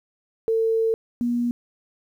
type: tone pair in turn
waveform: sine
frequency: 450 / 240 Hz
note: A4 / B3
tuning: +39 / -49 cents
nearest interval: major seventh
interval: 1088 cents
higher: first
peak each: -18 / -20 dBFS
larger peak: first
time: 0.48-0.94 / 1.21-1.51 s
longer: first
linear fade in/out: 0 ms
effects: 9-bit